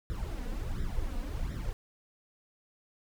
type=noise with flanger; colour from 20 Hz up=brown; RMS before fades=-34 dBFS; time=0.1-1.73 s; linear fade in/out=0 ms; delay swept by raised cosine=0.54 to 4.14 ms; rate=1.4 Hz; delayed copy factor=+0.8; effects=none